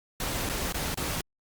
pink noise with dropouts, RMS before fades -31 dBFS, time 0.2-1.21 s, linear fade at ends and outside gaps 2 ms, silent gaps 0.491-0.496 / 0.725-0.743 / 0.945-0.973 s, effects Opus 48 kbps

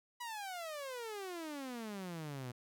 sawtooth exponential sweep, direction down, 987.8 to 119.6 Hz, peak -38 dBFS, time 0.2-2.52 s, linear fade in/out 10 ms, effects none

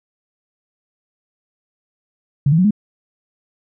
sine tone with pitch steps, 140.9 / 160.92 / 183.78 / 209.9 Hz, C#3 / E3 / F#3 / G#3, +29 / -41 / -11 / +19 cents, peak -10 dBFS, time 2.46-2.708 s, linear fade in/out 5 ms, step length 62 ms, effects none

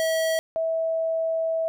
square / sine tone pair in turn, 646 / 651.2 Hz, E5 / E5, -35 / -21 cents, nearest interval unison, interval 14 cents, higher second, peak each -22 dBFS, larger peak neither, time 0-0.39 / 0.56-1.68 s, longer second, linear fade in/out 0 ms, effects none

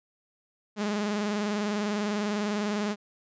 sawtooth tone with vibrato, 207.7 Hz, G#3, in tune, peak -23 dBFS, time 0.76-2.96 s, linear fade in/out 50 ms, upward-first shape square, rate 20 Hz, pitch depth 43 cents each way, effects resampled to 16000 Hz

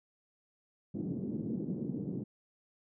pink band-pass noise, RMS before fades -37 dBFS, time 0.94-2.24 s, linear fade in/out 10 ms, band 150 to 320 Hz, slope 24 dB/octave, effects none

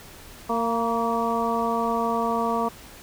harmonic tone with a mistuned harmonic, 230 Hz, A#3, 23 cents flat, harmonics 1 / 2 / 3 / 4 / 5, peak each -28 / -28 / -28 / -28 / -28 dBFS, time 0.49-2.69 s, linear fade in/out 10 ms, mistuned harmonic 4, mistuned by +41 cents, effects pink hiss -45 dBFS RMS until 3.02 s

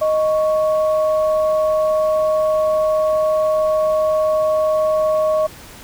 sine tone pair together, 622.3 / 1110.4 Hz, D#5 / C#6, 0 / +3 cents, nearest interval minor seventh, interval 1003 cents, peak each -14 / -24 dBFS, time 0.01-5.47 s, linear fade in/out 10 ms, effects pink hiss -39 dBFS RMS until 5.83 s

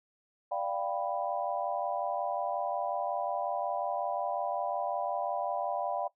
sine chord, G dominant seventh, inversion second, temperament equal, 587.3 / 698.5 / 784 / 987.8 Hz, D5 / F5 / G5 / B5, 0 / 0 / 0 / 0 cents, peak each -35 / -35 / -35 / -39 dBFS, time 0.51-6.08 s, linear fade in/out 10 ms, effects noise-tail reverb RT60 0.1 s tail -17 dB re dry

